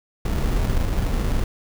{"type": "noise with sample-and-hold", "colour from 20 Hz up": "brown", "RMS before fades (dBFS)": -21, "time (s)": [0.25, 1.44], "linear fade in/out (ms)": 5, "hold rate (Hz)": 1575, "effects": []}